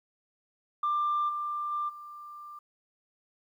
sine tone with level steps, 1188 Hz, D6, 20 cents sharp, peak -24 / -30 / -28 / -42 dBFS, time 0.83-2.59 s, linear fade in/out 5 ms, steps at 1.28 / 1.71 / 1.88 s, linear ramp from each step 20 ms, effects tanh soft clip ceiling -22 dBFS + 11-bit

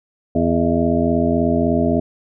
harmonic tone with a mistuned harmonic, 83.4 Hz, E2, 21 cents sharp, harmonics 1 / 2 / 3 / 4 / 5 / 7 / 8, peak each -24 / -23 / -18 / -24 / -23 / -23 / -23 dBFS, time 0.35-2 s, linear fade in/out 5 ms, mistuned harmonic 7, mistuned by +79 cents, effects none

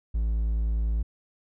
triangle tone, 55.1 Hz, A1, 3 cents sharp, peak -21 dBFS, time 0.14-1.03 s, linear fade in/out 10 ms, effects none

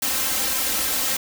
white noise with comb filter, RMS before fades -23 dBFS, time 0.02-1.17 s, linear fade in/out 5 ms, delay 3.8 ms, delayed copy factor +0.95, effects none

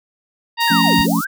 harmonic tone, 932.3 Hz, A#5, in tune, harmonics 1 / 2 / 3 / 4 / 5, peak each -17 / -20 / -22 / -23 / -24 dBFS, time 0.57-1.07 s, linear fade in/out 50 ms
white high-pass noise, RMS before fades -29 dBFS, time 0.6-1.25 s, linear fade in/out 10 ms, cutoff 4600 Hz, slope 24 dB/octave
sine linear two-way sweep, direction down then up, 1772 to 30.87 to 1650 Hz, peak -21 dBFS, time 0.67-1.27 s, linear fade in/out 10 ms, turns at 1 s
sine chord, F augmented, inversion none, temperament equal, 174.61 / 220 / 277.2 Hz, F3 / A3 / C#4, 0 / 0 / 0 cents, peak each -19 dBFS, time 0.7-1.21 s, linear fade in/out 10 ms
effects none

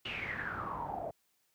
pink noise with low-pass filter sweep, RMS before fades -39 dBFS, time 0.05-1.11 s, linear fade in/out 5 ms, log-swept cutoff 2900 to 610 Hz, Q 9.8, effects white hiss -75 dBFS RMS until 1.54 s + high-pass 60 Hz 12 dB/octave

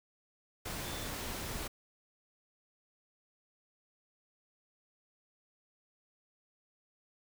sine tone in noise, 3520 Hz, A7, in tune, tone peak -50 dBFS, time 0.84-1.07 s, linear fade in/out 10 ms, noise pink, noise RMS -40 dBFS, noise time 0.65-1.68 s, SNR -13 dB, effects none

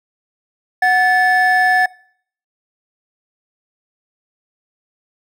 triangle tone pair together, 737.5 / 1741 Hz, F#5 / A6, -6 / -19 cents, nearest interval octave + minor third, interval 1487 cents, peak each -11 dBFS, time 0.82-1.86 s, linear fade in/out 5 ms, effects noise-tail reverb RT60 0.6 s tail -23 dB re dry + tanh soft clip ceiling -1 dBFS

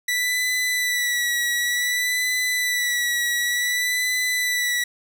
sawtooth tone with vibrato, 1964 Hz, B6, 10 cents flat, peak -17 dBFS, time 0.08-4.84 s, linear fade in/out 5 ms, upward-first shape sine, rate 0.55 Hz, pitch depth 33 cents each way, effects none

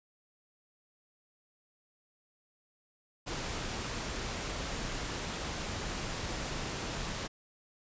pink noise, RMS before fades -37 dBFS, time 3.26-7.28 s, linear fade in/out 20 ms, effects resampled to 16000 Hz

